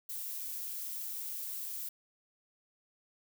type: noise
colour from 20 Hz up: violet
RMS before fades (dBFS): -40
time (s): 0.09-1.89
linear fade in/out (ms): 5
effects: none